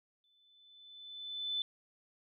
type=tone with exponential growth; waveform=sine; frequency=3510 Hz; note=A7; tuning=5 cents flat; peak=-31 dBFS; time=0.24-1.62 s; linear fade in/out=1 ms; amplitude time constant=300 ms; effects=none